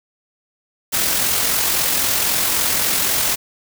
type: noise with amplitude modulation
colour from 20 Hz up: white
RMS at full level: -17 dBFS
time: 0.92-3.36 s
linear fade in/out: 20 ms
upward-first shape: sine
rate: 43.8 Hz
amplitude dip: 30%
effects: none